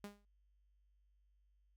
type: tone with exponential decay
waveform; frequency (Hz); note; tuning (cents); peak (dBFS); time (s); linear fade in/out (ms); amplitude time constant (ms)
sawtooth; 204; G#3; -31; -39; 0.04-0.25; 2; 45
effects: added 50 Hz sine -70 dBFS peak until 1.76 s